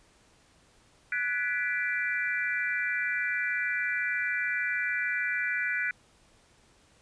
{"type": "chord", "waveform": "sine", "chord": "G# half-diminished seventh", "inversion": "third", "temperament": "equal with one note detuned", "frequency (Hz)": [1480, 1702, 1975.5, 2349], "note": ["F#6", "G#6", "B6", "D7"], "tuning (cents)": [0, 42, 0, 0], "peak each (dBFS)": [-31, -35, -32, -34], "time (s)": [1.12, 5.91], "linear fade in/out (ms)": 2, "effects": ["pink hiss -62 dBFS RMS until 7.01 s", "resampled to 22050 Hz"]}